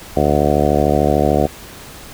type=harmonic tone; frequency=73.42 Hz; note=D2; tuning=in tune; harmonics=1 / 2 / 3 / 4 / 5 / 6 / 7 / 8 / 9 / 10; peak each=-21 / -21 / -21 / -21 / -21 / -21 / -21 / -21 / -21 / -21 dBFS; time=0.16-1.47 s; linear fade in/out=10 ms; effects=pink hiss -36 dBFS RMS until 2.13 s